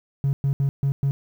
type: tone bursts at uneven times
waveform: triangle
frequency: 138.59 Hz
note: C#3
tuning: in tune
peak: -15 dBFS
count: 5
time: 0.24-0.33 / 0.44-0.53 / 0.6-0.69 / 0.83-0.92 / 1.03-1.11 s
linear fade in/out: 0 ms
effects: tanh soft clip ceiling -14 dBFS + 9-bit

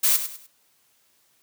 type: noise with echo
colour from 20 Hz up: blue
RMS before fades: -19 dBFS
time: 0.03-0.17 s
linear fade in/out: 10 ms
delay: 100 ms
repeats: 3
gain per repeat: -10 dB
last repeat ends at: 0.47 s
effects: white hiss -64 dBFS RMS until 1.42 s + high-pass 80 Hz 12 dB/octave

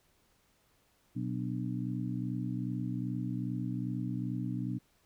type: harmonic tone with a mistuned harmonic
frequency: 62.5 Hz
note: B1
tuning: 21 cents sharp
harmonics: 2 / 3 / 4 / 5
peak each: -36 / -38 / -39 / -40 dBFS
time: 1.15-4.79 s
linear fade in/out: 20 ms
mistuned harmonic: 5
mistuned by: -79 cents
effects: pink hiss -70 dBFS RMS until 5.05 s

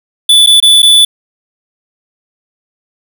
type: tone with dropouts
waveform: square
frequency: 3474 Hz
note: A7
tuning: 23 cents flat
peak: -3 dBFS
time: 0.29-1.05 s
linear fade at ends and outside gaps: 5 ms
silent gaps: 0.463-0.471 / 0.602-0.625 / 0.821-0.828 s
effects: none

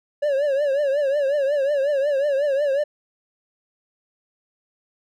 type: tone with vibrato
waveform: triangle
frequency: 564 Hz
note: C#5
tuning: 30 cents sharp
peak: -16 dBFS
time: 0.22-2.84 s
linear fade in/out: 10 ms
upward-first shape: triangle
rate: 5.5 Hz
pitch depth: 120 cents each way
effects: none

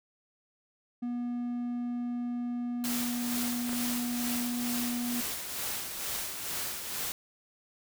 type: tone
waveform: triangle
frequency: 242 Hz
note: B3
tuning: 35 cents flat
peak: -29 dBFS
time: 1.02-5.21 s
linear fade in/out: 10 ms
type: noise with tremolo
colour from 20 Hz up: white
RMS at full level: -34 dBFS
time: 2.84-7.12 s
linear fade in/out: 0 ms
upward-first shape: sine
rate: 2.2 Hz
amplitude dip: 45%
type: clicks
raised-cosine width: 0.5 ms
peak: -24 / -23 dBFS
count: 2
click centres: 3.693 / 3.731 s
effects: none

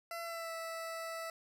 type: tone with pitch glide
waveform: 20% pulse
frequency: 675 to 656.9 Hz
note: E5 to E5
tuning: +41 to -6 cents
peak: -35 dBFS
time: 0.11-1.3 s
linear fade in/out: 2 ms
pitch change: -47 cents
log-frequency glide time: 0.24-0.52 s
effects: none

